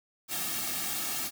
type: noise with comb filter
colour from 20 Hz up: white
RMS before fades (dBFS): -33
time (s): 0.28-1.31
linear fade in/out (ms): 50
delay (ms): 2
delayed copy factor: -0.75
effects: none